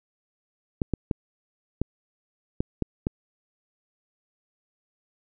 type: clicks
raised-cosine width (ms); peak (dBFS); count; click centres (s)
3; -11; 7; 0.818 / 0.937 / 1.112 / 1.816 / 2.605 / 2.823 / 3.069
effects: none